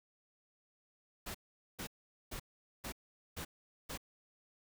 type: noise bursts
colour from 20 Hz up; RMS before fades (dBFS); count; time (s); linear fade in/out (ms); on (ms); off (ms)
pink; -43; 6; 1.26-3.976; 10; 86; 440
effects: none